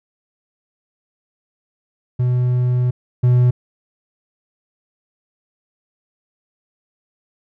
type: tone pair in turn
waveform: triangle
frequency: 124.4 / 123.83 Hz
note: B2 / B2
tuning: +13 / +5 cents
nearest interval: unison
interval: 8 cents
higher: first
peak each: -12 / -8 dBFS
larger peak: second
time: 2.19-2.91 / 3.23-3.51 s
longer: first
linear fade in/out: 10 ms
effects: none